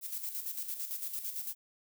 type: noise with tremolo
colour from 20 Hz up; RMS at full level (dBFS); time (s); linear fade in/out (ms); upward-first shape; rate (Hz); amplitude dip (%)
violet; -37; 0.01-1.55; 50; square; 8.9; 55
effects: none